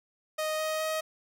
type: tone with pitch steps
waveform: sawtooth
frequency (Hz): 622.3 / 626.3 / 630.3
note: D#5 / D#5 / D#5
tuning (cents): 0 / +11 / +22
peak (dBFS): -25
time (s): 0.38-1.01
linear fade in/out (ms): 10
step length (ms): 210
effects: none